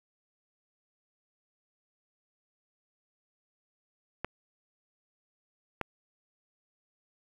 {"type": "clicks", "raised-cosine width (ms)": 0.5, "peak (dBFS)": [-17, -16], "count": 2, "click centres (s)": [4.246, 5.813], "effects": ["8-bit"]}